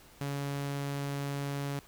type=tone; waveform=sawtooth; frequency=141 Hz; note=C#3; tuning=30 cents sharp; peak=-29 dBFS; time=0.21-1.79 s; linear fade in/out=0 ms; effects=pink hiss -57 dBFS RMS until 1.87 s